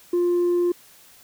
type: tone with tanh clipping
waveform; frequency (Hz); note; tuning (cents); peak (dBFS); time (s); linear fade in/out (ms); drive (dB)
triangle; 350.9; F4; +8; -18; 0.13-0.72; 5; 6
effects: white hiss -51 dBFS RMS until 1.23 s